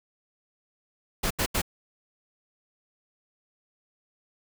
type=noise bursts; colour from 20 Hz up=pink; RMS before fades=-26 dBFS; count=3; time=1.23-1.618 s; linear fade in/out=10 ms; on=76 ms; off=80 ms; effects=none